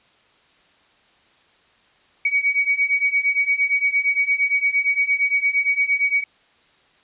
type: beating tone pair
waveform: sine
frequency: 2252 / 2260.7 Hz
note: C#7 / C#7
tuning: +27 / +33 cents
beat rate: 8.7 Hz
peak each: -21 / -19 dBFS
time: 2.25-6.24 s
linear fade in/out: 5 ms
effects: white hiss -57 dBFS RMS until 7.03 s + resampled to 8000 Hz